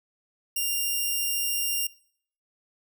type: tone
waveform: 5% pulse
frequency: 2794 Hz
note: F7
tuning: in tune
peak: -16 dBFS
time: 0.56-1.87 s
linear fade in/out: 5 ms
effects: noise-tail reverb RT60 0.6 s tail -22 dB re dry